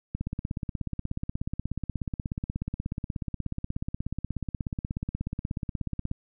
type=click train; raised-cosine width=5 ms; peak=-18 dBFS; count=100; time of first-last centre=0.15-6.114 s; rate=16.6 Hz; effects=none